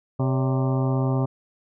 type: harmonic tone with a mistuned harmonic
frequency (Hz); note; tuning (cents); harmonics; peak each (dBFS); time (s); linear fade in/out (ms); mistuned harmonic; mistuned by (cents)
130.81; C3; 0; 1 / 2 / 3 / 4 / 5 / 6 / 7 / 8 / 9; -21 / -27 / -31 / -33 / -35 / -37 / -38 / -39 / -40; 0.19-1.26; 10; 4; +110
effects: none